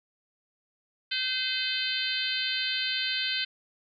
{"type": "harmonic tone", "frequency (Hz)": 514, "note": "C5", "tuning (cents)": -31, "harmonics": [3, 4, 5, 6, 7, 8, 9], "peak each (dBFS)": [-35, -38, -35, -32, -35, -34, -38], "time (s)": [1.11, 3.45], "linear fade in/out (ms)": 10, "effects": []}